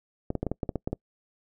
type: clicks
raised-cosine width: 2 ms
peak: -15 dBFS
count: 10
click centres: 0.304 / 0.353 / 0.43 / 0.467 / 0.516 / 0.632 / 0.692 / 0.757 / 0.875 / 0.93 s
effects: noise-tail reverb RT60 0.1 s tail -25 dB re dry